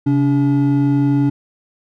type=tone pair together; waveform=triangle; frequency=134.83 / 285.7 Hz; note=C#3 / D4; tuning=-48 / -48 cents; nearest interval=octave + minor second; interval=1300 cents; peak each=-14 / -12 dBFS; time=0.06-1.3 s; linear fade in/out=10 ms; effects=none